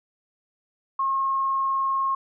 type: tone with vibrato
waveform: sine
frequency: 1079 Hz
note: C#6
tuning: 47 cents flat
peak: -21 dBFS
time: 0.99-2.15 s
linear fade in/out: 5 ms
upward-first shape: sine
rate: 20 Hz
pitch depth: 13 cents each way
effects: none